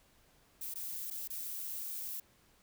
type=noise with dropouts; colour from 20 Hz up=violet; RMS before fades=-41 dBFS; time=0.61-2.2 s; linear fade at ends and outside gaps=5 ms; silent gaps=0.74-0.755 / 1.103-1.109 / 1.277-1.301 s; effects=pink hiss -67 dBFS RMS until 2.62 s